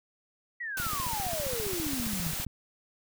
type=exponential sweep; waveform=sine; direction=down; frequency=1975.5 to 151.9 Hz; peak=-33 dBFS; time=0.6-2.32 s; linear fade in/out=10 ms
type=noise; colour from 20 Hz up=white; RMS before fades=-35 dBFS; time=0.77-2.45 s; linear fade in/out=2 ms
type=click train; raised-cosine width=5 ms; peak=-26 dBFS; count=26; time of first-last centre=0.8-2.467 s; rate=15 Hz
effects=none